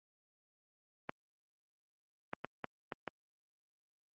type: clicks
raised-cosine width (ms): 0.5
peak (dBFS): -22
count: 6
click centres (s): 1.094 / 2.334 / 2.446 / 2.643 / 2.922 / 3.077
effects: high-pass 150 Hz 12 dB/octave + Opus 32 kbps